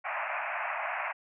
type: band-pass noise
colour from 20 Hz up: pink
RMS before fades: -34 dBFS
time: 0.04-1.13 s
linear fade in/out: 20 ms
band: 610 to 2600 Hz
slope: 96 dB/octave
effects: none